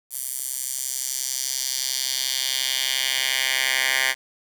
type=tone with high-pass filter sweep; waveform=10% pulse; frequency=131.4 Hz; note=C3; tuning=8 cents sharp; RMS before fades=-25 dBFS; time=0.1-4.15 s; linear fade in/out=50 ms; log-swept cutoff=10000 to 1800 Hz; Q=1.6; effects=7-bit